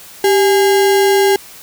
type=tone with sample-and-hold; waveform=sine; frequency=392 Hz; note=G4; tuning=in tune; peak=-8 dBFS; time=0.24-1.36 s; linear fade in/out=2 ms; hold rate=1225 Hz; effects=white hiss -37 dBFS RMS until 1.62 s